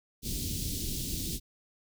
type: band-stop noise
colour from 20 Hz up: pink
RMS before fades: -34 dBFS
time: 0.22-1.4 s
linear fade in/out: 50 ms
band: 320 to 3600 Hz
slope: 24 dB/octave
effects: none